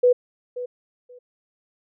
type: tone with echo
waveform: sine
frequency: 493.9 Hz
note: B4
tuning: in tune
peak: -12 dBFS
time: 0.03-0.13 s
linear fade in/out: 10 ms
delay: 530 ms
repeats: 2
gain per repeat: -15 dB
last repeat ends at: 1.19 s
effects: none